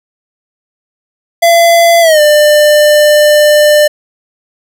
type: tone with pitch glide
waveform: square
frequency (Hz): 678 to 597.1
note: E5 to D5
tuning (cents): +49 to +29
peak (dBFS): -4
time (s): 1.42-3.88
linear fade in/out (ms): 10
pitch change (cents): -220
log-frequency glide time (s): 2.01-2.2
effects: none